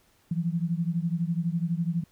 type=beating tone pair; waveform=sine; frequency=164.81 / 176.81 Hz; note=E3 / F3; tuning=0 / +22 cents; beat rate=12 Hz; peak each=-27 / -29 dBFS; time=0.31-2.04 s; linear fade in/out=5 ms; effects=pink hiss -64 dBFS RMS until 2.11 s